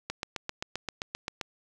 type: click train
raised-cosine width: 0.2 ms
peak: -15 dBFS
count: 11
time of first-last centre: 0.1-1.412 s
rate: 7.62 Hz
effects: none